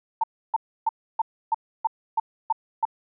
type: tone bursts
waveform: sine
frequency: 897 Hz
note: A5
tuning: 33 cents sharp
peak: -18 dBFS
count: 9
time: 0.21-2.853 s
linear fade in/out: 5 ms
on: 27 ms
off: 300 ms
effects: none